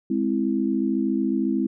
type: chord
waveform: sine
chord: Ab augmented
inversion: none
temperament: equal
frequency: 207.7 / 261.6 / 329.6 Hz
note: Ab3 / C4 / E4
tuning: 0 / 0 / 0 cents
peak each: -25 / -24 / -25 dBFS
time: 0.1-1.67 s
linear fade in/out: 5 ms
effects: none